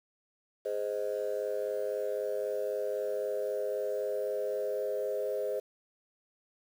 sine chord, Ab major, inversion none, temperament just, 415.3 / 519.1 / 623 Hz, Ab4 / C5 / Eb5, 0 / -14 / +2 cents, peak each -34 / -33 / -35 dBFS, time 0.65-5.6 s, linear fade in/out 10 ms, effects tanh soft clip ceiling -24 dBFS + 9-bit

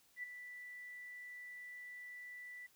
sine tone with ADSR envelope, 1973 Hz, B6, 2 cents flat, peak -39 dBFS, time 0.16-2.67 s, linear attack 72 ms, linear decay 11 ms, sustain -9 dB, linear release 13 ms, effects white hiss -70 dBFS RMS until 2.75 s

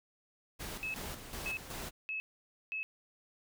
pink noise with tremolo, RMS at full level -42 dBFS, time 0.59-1.91 s, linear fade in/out 20 ms, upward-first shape square, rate 2.7 Hz, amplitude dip 55%
sine tone bursts, 2590 Hz, E7, 31 cents flat, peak -35 dBFS, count 4, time 0.83-2.83 s, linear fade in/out 0 ms, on 110 ms, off 520 ms
effects none

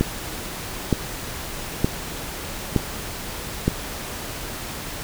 click train, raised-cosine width 3 ms, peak -4 dBFS, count 5, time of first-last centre 0.01-3.68 s, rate 1.09 Hz, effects pink hiss -32 dBFS RMS until 5.03 s

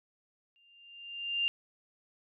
sine tone with exponential growth, 2794 Hz, F7, in tune, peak -25 dBFS, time 0.56-1.48 s, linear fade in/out 0 ms, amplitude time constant 200 ms, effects none

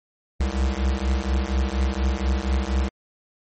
square beating tone pair, 63.7 / 67.9 Hz, C2 / C#2, -46 / -35 cents, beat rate 4.2 Hz, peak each -24 dBFS, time 0.4-2.89 s, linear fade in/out 5 ms, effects MP3 32 kbps

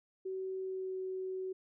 sine tone with pitch glide, 378.4 to 375.4 Hz, F#4 to F#4, +39 to +25 cents, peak -36 dBFS, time 0.25-1.53 s, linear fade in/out 10 ms, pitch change -14 cents, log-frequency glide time 0.6-0.96 s, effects none

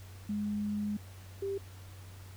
sine tone pair in turn, 207.7 / 394.1 Hz, G#3 / G4, 0 / +9 cents, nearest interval major seventh, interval 1109 cents, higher second, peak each -31 / -32 dBFS, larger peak first, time 0.29-0.97 / 1.42-1.58 s, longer first, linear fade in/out 5 ms, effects added 94 Hz sine -47 dBFS peak until 2.36 s + pink hiss -56 dBFS RMS until 2.36 s

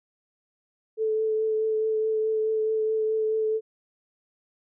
sine tone with vibrato, 437.1 Hz, A4, 11 cents flat, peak -22 dBFS, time 0.97-3.61 s, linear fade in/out 50 ms, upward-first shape triangle, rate 4.7 Hz, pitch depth 16 cents each way, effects none

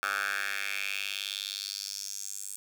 10% pulse tone with high-pass filter sweep, 99.4 Hz, G2, 25 cents sharp, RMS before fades -35 dBFS, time 0.03-2.56 s, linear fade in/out 0 ms, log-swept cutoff 1300 to 8400 Hz, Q 3.6, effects none

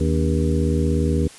harmonic tone with a mistuned harmonic, 79.7 Hz, D#2, 42 cents sharp, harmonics 1 / 2 / 3 / 4 / 5 / 6, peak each -20 / -23 / -25 / -26 / -27 / -28 dBFS, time 0-1.28 s, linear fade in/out 10 ms, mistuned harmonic 4, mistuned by -130 cents, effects white hiss -43 dBFS RMS until 1.38 s + resampled to 24000 Hz

